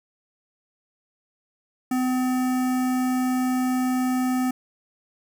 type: tone with notch filter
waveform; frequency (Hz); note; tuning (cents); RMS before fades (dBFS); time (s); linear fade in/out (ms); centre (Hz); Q
square; 254.5; C4; -48; -23; 1.91-4.51; 5; 3700; 0.84
effects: none